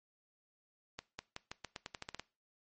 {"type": "accelerating click train", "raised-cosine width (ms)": 0.2, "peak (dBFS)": -24, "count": 12, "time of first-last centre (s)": [0.99, 2.196], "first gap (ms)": 200, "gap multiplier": 0.87, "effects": ["noise-tail reverb RT60 0.3 s tail -20 dB re dry", "MP3 32 kbps"]}